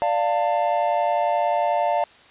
triangle chord, D minor, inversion none, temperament equal with one note detuned, 587.3 / 698.5 / 895.9 Hz, D5 / F5 / A5, 0 / 0 / +31 cents, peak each -22 / -20 / -22 dBFS, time 0.02-2.04 s, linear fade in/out 0 ms, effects white hiss -50 dBFS RMS until 2.3 s + resampled to 8000 Hz

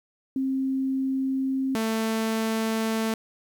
sine / sawtooth tone pair in turn, 265.9 / 222.4 Hz, C4 / A3, +28 / +19 cents, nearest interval minor third, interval 309 cents, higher first, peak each -23 / -20 dBFS, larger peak second, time 0.36-1.75 / 1.75-3.14 s, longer neither, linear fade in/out 2 ms, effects 10-bit

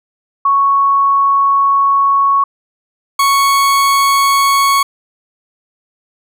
sine / 40% pulse tone pair in turn, 1108.7 / 1108.7 Hz, C#6 / C#6, 0 / 0 cents, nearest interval unison, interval 0 cents, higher neither, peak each -8 dBFS, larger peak neither, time 0.45-2.44 / 3.19-4.83 s, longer first, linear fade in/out 5 ms, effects none

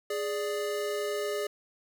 square tone pair together, 415.3 / 587.3 Hz, G#4 / D5, 0 / 0 cents, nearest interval tritone, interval 600 cents, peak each -32 / -35 dBFS, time 0.1-1.47 s, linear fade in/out 5 ms, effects none

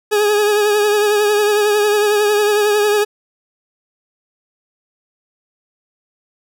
40% pulse tone with vibrato, 417.1 Hz, G#4, 7 cents sharp, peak -11 dBFS, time 0.11-3.05 s, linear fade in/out 20 ms, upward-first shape triangle, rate 11 Hz, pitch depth 42 cents each way, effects none

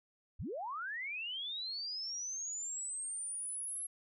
sine linear sweep, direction up, 36 to 11160 Hz, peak -38 dBFS, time 0.39-3.87 s, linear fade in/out 10 ms, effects none

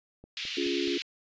click train, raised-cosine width 2 ms, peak -35 dBFS, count 4, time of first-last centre 0.24-0.877 s, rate 4.71 Hz
pink band-pass noise, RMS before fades -36 dBFS, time 0.37-1.02 s, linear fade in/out 0 ms, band 2500 to 4300 Hz, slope 24 dB/octave
sine chord, Db major, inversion none, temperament equal with one note detuned, 279.1 / 349.2 / 415.3 Hz, Db4 / F4 / Ab4, +12 / 0 / 0 cents, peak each -32 / -30 / -35 dBFS, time 0.57-0.98 s, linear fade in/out 5 ms
effects resampled to 16000 Hz

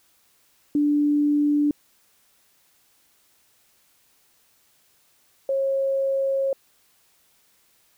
sine tone pair in turn, 293.1 / 542.5 Hz, D4 / C#5, -3 / -37 cents, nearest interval major seventh, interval 1066 cents, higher second, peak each -17 / -20 dBFS, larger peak first, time 0.75-1.71 / 5.49-6.53 s, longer second, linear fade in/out 2 ms, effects white hiss -62 dBFS RMS until 7.97 s

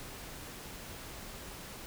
silence, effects pink hiss -46 dBFS RMS until 1.86 s

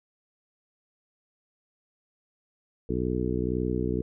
harmonic tone, 61.9 Hz, B1, 5 cents sharp, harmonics 1 / 2 / 3 / 4 / 5 / 6 / 7, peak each -33 / -33 / -33 / -33 / -33 / -33 / -33 dBFS, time 2.89-4.02 s, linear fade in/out 5 ms, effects none

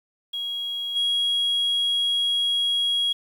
sine tone with level steps, 3300 Hz, G#7, 12 cents flat, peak -26 / -18 dBFS, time 0.33-3.13 s, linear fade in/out 10 ms, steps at 0.95 s, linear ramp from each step 20 ms, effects tanh soft clip ceiling -18 dBFS + 8-bit

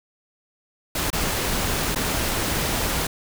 pink noise with dropouts, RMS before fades -24 dBFS, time 0.95-3.07 s, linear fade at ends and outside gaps 5 ms, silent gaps 1.103-1.129 / 1.949-1.958 s, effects none

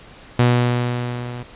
sawtooth tone with level ramp, 122 Hz, B2, 21 cents flat, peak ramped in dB -7 to -25 dBFS, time 0.39-1.43 s, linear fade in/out 5 ms, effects pink hiss -43 dBFS RMS until 1.55 s + resampled to 8000 Hz

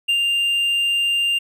triangle tone with ADSR envelope, 2794 Hz, F7, in tune, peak -13 dBFS, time 0.08-1.39 s, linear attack 14 ms, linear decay 73 ms, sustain -2 dB, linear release 13 ms, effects none

